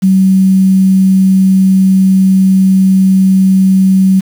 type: tone with quantisation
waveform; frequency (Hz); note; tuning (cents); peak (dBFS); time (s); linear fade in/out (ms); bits
sine; 190; F#3; +46; -4; 0.02-4.21; 20; 5
effects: none